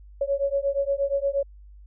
sine beating tone pair, 553 / 561.5 Hz, C#5 / C#5, -4 / +22 cents, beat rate 8.5 Hz, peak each -25 dBFS, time 0.21-1.43 s, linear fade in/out 5 ms, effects added 50 Hz sine -44 dBFS peak until 1.86 s

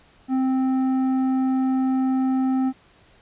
sine tone with tanh clipping, 261.6 Hz, C4, in tune, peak -20 dBFS, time 0.28-2.73 s, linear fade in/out 50 ms, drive 9 dB, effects pink hiss -55 dBFS RMS until 3.21 s + resampled to 8000 Hz

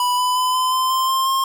square tone with pitch steps, 987.8 / 998.7 / 1009.7 / 1020.9 / 1032.1 / 1043.5 / 1055 / 1066.7 Hz, B5 / B5 / B5 / C6 / C6 / C6 / C6 / C6, 0 / +19 / +38 / -43 / -24 / -5 / +14 / +33 cents, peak -17 dBFS, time 0-1.44 s, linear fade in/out 2 ms, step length 180 ms, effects none

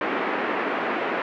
pink band-pass noise, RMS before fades -26 dBFS, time 0.01-1.22 s, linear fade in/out 2 ms, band 270 to 2300 Hz, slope 24 dB/octave, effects none

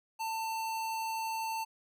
square tone, 894 Hz, A5, 27 cents sharp, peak -34 dBFS, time 0.19-1.65 s, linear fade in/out 20 ms, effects none

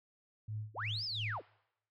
sine tone with tremolo, 107.4 Hz, A2, 41 cents flat, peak -36 dBFS, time 0.48-1.39 s, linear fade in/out 5 ms, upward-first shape sine, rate 2.9 Hz, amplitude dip 90%
sine linear two-way sweep, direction up then down, 210.3 to 5330 to 210.3 Hz, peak -36 dBFS, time 0.74-1.42 s, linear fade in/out 50 ms, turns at 1.04 s
effects noise-tail reverb RT60 0.8 s tail -23 dB re dry + tanh soft clip ceiling -27 dBFS

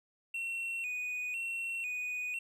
triangle tone with vibrato, 2596 Hz, E7, 27 cents flat, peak -33 dBFS, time 0.34-2.39 s, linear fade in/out 5 ms, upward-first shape square, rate 1 Hz, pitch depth 80 cents each way, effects none

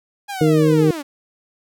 sawtooth linear sweep, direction down, 828 to 270.1 Hz, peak -22 dBFS, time 0.28-1.03 s, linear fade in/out 20 ms
harmonic tone, 155.56 Hz, D#3, in tune, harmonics 1 / 2 / 3, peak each -16 / -16 / -16 dBFS, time 0.41-0.91 s, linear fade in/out 2 ms
effects none

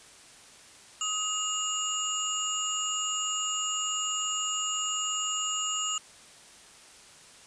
sine tone cluster, 1261 / 2853 / 6900 / 7520 Hz, D#6 / F7 / A8 / A#8, +23 / +36 / -35 / +14 cents, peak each -35 / -33 / -32 / -36 dBFS, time 1.01-5.98 s, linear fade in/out 2 ms, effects white hiss -52 dBFS RMS until 7.46 s + resampled to 22050 Hz

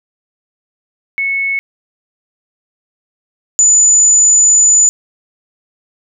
sine tone pair in turn, 2202 / 6991 Hz, C#7 / A8, -12 / -12 cents, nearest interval octave + minor sixth, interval 2000 cents, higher second, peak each -13 / -5 dBFS, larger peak second, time 1.18-1.59 / 3.59-4.89 s, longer second, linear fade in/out 0 ms, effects none

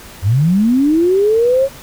sine linear sweep, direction up, 86.1 to 554.4 Hz, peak -9 dBFS, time 0.22-1.69 s, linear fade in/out 50 ms, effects pink hiss -36 dBFS RMS until 1.82 s

